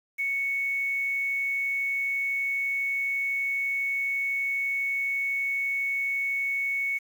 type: tone with quantisation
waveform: sine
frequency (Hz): 2217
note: C#7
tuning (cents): 0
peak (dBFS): -25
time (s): 0.18-6.99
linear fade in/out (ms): 20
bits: 8
effects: none